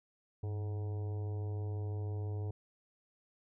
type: harmonic tone with a mistuned harmonic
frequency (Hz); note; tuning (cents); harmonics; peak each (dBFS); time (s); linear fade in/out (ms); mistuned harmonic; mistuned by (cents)
106.1; G#2; +38; 1 / 3 / 4 / 5 / 6 / 7 / 8 / 9; -35 / -52 / -48 / -58 / -61 / -57 / -64 / -64; 0.43-2.51; 5; 1; -100
effects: none